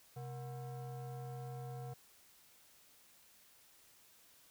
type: tone with frequency modulation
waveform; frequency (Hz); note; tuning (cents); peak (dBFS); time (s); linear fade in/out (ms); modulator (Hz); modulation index
sine; 130; C3; -11; -40; 0.16-1.94; 10; 601; 0.74
effects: tanh soft clip ceiling -42 dBFS + white hiss -65 dBFS RMS until 4.5 s